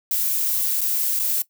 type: noise with dropouts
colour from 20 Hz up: violet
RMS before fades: -22 dBFS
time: 0.11-1.42 s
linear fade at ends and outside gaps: 1 ms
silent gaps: 0.808-0.814 / 1.192-1.197 s
effects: noise-tail reverb RT60 0.1 s tail -18 dB re dry